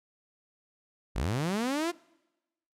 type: linear sweep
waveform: sawtooth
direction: up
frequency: 40.68 to 356.4 Hz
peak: -24 dBFS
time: 1.15-1.92 s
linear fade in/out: 20 ms
effects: noise-tail reverb RT60 1.0 s tail -24 dB re dry + low-pass 11000 Hz 12 dB/octave